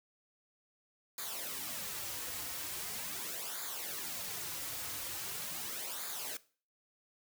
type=noise with flanger; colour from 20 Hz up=white; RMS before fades=-41 dBFS; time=1.18-6.37 s; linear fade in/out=2 ms; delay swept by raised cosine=0.35 to 5.15 ms; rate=0.41 Hz; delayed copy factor=-0.7; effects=noise-tail reverb RT60 0.4 s tail -19 dB re dry